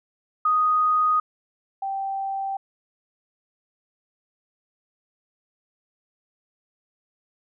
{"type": "tone pair in turn", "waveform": "sine", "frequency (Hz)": [1244.5, 780.6], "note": ["D#6", "G5"], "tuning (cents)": [0, -8], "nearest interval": "minor sixth", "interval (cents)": 808, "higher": "first", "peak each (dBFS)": [-17, -25], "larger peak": "first", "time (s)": [[0.45, 1.2], [1.82, 2.57]], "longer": "neither", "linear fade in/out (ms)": 5, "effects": []}